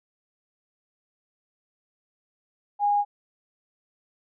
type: tone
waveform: sine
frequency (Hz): 820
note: G#5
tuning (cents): -22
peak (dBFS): -19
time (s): 2.79-3.05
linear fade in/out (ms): 50
effects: none